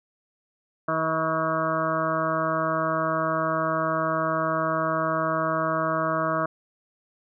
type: harmonic tone with a mistuned harmonic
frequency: 160 Hz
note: D#3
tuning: 49 cents sharp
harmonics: 1 / 2 / 3 / 4 / 6 / 7 / 8 / 9 / 10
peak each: -33 / -32 / -38 / -27 / -36 / -28 / -30 / -34 / -38 dBFS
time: 0.88-6.46 s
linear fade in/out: 5 ms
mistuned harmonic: 6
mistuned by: +24 cents
effects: none